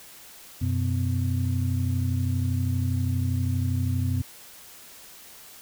sine tone cluster, 92.5 / 125 / 253.3 Hz, F#2 / B2 / B3, 0 / +21 / +44 cents, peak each -24 / -27 / -31 dBFS, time 0.61-4.22 s, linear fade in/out 10 ms, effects tanh soft clip ceiling -13 dBFS + white hiss -47 dBFS RMS until 5.61 s

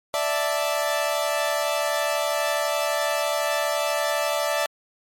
sawtooth chord, D suspended second, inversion none, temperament equal, 587.3 / 659.3 / 880 Hz, D5 / E5 / A5, 0 / 0 / 0 cents, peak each -21 / -22 / -26 dBFS, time 0.14-4.66 s, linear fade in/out 0 ms, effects MP3 64 kbps

